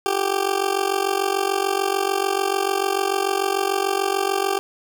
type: tone with amplitude modulation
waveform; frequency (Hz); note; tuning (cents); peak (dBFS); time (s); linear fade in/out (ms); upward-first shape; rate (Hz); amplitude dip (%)
20% pulse; 392; G4; 0; -11; 0.06-4.59; 0; sine; 46.8; 85
effects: none